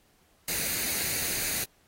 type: noise with comb filter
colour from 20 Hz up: white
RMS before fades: -30 dBFS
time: 0.48-1.64 s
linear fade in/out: 2 ms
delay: 0.46 ms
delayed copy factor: +0.55
effects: pink hiss -65 dBFS RMS until 1.87 s + AAC 48 kbps